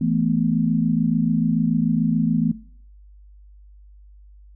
sine chord, E suspended fourth, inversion none, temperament equal, 164.81 / 220 / 246.9 Hz, E3 / A3 / B3, 0 / 0 / 0 cents, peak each -22 dBFS, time 0.01-2.52 s, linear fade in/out 5 ms, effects noise-tail reverb RT60 0.5 s tail -18 dB re dry + added 50 Hz sine -44 dBFS peak until 4.55 s

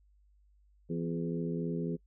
harmonic tone with a mistuned harmonic, 83.7 Hz, E2, 27 cents sharp, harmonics 2 / 3 / 4 / 5 / 6, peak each -34 / -38 / -41 / -39 / -47 dBFS, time 0.89-1.97 s, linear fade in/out 20 ms, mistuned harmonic 4, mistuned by +47 cents, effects noise-tail reverb RT60 0.1 s tail -26 dB re dry + added 50 Hz sine -62 dBFS peak until 2.06 s

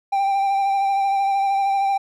triangle tone with vibrato, 788 Hz, G5, 9 cents sharp, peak -15 dBFS, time 0.12-1.98 s, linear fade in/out 10 ms, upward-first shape sine, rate 13 Hz, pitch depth 22 cents each way, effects none

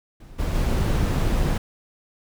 brown noise with level steps, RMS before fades -43 / -24 / -21 dBFS, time 0.2-1.58 s, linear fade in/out 5 ms, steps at 0.38 / 0.54 s, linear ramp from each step 20 ms, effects none

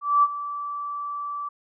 sine tone with ADSR envelope, 1160 Hz, D6, 22 cents flat, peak -13 dBFS, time 0.01-1.49 s, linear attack 220 ms, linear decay 41 ms, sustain -15 dB, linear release 10 ms, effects none

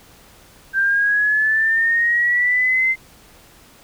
sine linear sweep, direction up, 1568 to 2083 Hz, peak -14 dBFS, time 0.73-2.96 s, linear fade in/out 50 ms, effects pink hiss -48 dBFS RMS until 3.83 s

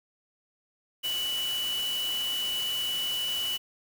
sine tone in noise, 2960 Hz, F#7, in tune, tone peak -28 dBFS, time 1.03-3.58 s, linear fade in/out 20 ms, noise white, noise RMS -38 dBFS, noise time 1.03-3.58 s, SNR +7 dB, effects none

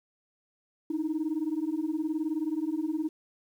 sine beating tone pair, 301.6 / 320.6 Hz, D4 / E4, +46 / -48 cents, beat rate 19 Hz, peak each -30 / -29 dBFS, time 0.9-3.09 s, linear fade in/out 5 ms, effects tanh soft clip ceiling -23 dBFS + 10-bit

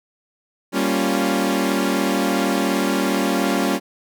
sawtooth chord, G half-diminished seventh, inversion none, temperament equal, 196 / 233.1 / 277.2 / 349.2 Hz, G3 / Bb3 / Db4 / F4, 0 / 0 / 0 / 0 cents, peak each -19 / -21 / -18 / -21 dBFS, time 0.72-3.8 s, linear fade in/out 50 ms, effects none

